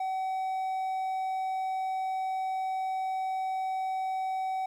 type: tone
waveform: triangle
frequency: 758 Hz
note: F#5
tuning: 42 cents sharp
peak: -27 dBFS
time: 0-4.66 s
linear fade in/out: 5 ms
effects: 11-bit